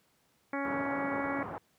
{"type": "harmonic tone", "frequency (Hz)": 278.5, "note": "C#4", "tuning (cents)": 8, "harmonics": [1, 2, 3, 4, 5, 6, 7, 8], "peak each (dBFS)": [-35, -38, -40, -41, -42, -43, -43, -44], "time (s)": [0.53, 1.43], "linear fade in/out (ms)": 2}
{"type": "low-pass noise", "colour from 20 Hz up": "white", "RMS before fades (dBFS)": -40, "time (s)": [0.65, 1.58], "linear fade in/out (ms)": 0, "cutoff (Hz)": 1200, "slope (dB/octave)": 24}
{"effects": ["pink hiss -70 dBFS RMS until 1.78 s", "high-pass 100 Hz 12 dB/octave"]}